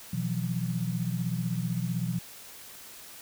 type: chord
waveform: sine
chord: B suspended fourth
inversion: none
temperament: equal with one note detuned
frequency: 123.47 / 164.81 / 180.56 Hz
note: B2 / E3 / F#3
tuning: 0 / 0 / -42 cents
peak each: -32 dBFS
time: 0.13-2.19 s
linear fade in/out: 5 ms
effects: white hiss -47 dBFS RMS until 3.21 s